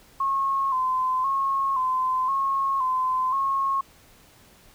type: tone with vibrato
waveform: sine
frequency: 1058 Hz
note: C6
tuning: 19 cents sharp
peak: -21 dBFS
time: 0.2-3.81 s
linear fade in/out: 5 ms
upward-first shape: square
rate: 0.96 Hz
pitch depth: 49 cents each way
effects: pink hiss -54 dBFS RMS until 4.74 s